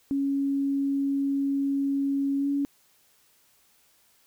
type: tone with pitch glide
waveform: sine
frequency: 277.2 to 281.9 Hz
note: C#4 to C#4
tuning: 0 to +29 cents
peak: -23 dBFS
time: 0.11-2.65 s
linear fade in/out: 0 ms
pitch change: +29 cents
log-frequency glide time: 2.38-2.48 s
effects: white hiss -63 dBFS RMS until 4.26 s